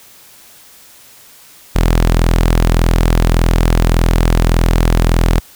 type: tone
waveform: sawtooth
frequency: 41.72 Hz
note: E1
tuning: 22 cents sharp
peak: -5 dBFS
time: 1.75-5.4 s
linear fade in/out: 10 ms
effects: white hiss -42 dBFS RMS until 5.55 s